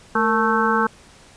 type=harmonic tone with a mistuned harmonic; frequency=220 Hz; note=A3; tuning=in tune; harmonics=1 / 2 / 4 / 5 / 6 / 7; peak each=-23 / -23 / -23 / -23 / -23 / -23 dBFS; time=0.15-0.87 s; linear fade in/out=5 ms; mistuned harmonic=2; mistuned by=+76 cents; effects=pink hiss -48 dBFS RMS until 1.36 s + resampled to 22050 Hz